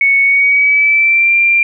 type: tone with pitch glide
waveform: sine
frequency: 2217 to 2376 Hz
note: C#7 to D7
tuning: 0 to +20 cents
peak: -7 dBFS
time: 0.01-1.63 s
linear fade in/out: 2 ms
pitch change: +120 cents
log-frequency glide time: 0.22-1.35 s
effects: none